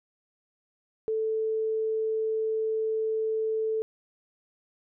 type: tone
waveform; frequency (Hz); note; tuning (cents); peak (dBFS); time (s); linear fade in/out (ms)
sine; 440; A4; 0; -25; 1.08-3.82; 0
effects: none